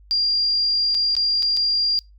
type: tone with dropouts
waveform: sine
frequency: 4785 Hz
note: D8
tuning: 32 cents sharp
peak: -17 dBFS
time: 0.11-1.99 s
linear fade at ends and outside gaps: 0 ms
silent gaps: 0.945-0.949 / 1.152-1.166 / 1.424-1.429 / 1.567-1.571 s
effects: noise-tail reverb RT60 0.2 s tail -24 dB re dry + added 50 Hz sine -46 dBFS peak until 2.18 s